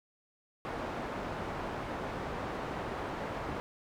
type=low-pass noise; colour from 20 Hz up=white; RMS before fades=-38 dBFS; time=0.65-3.6 s; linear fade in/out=0 ms; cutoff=970 Hz; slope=12 dB/octave; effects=none